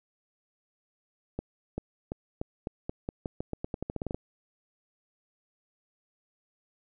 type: accelerating click train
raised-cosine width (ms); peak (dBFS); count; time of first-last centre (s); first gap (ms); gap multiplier
2; -19; 19; 1.39-4.145; 390; 0.87
effects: none